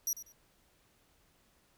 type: tone with echo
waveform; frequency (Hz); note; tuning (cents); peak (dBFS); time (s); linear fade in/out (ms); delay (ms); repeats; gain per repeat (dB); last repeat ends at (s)
sawtooth; 5800; F#8; -35; -28; 0.07-0.13; 2; 96; 2; -13; 0.322
effects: pink hiss -69 dBFS RMS until 1.77 s